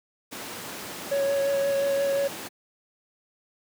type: noise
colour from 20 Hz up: pink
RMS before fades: -36 dBFS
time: 0.31-2.49 s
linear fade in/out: 20 ms
type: tone with vibrato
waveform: triangle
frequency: 556 Hz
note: C#5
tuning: 5 cents sharp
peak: -20 dBFS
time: 1.11-2.28 s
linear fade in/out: 10 ms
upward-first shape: sine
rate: 5.7 Hz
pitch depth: 14 cents each way
effects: high-pass 200 Hz 12 dB/octave